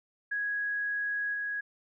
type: tone with level steps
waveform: sine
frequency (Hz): 1661.2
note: G#6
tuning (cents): 0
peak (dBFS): -29 / -31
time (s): 0.31-1.61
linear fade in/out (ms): 10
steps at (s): 1.33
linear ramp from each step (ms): 20
effects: none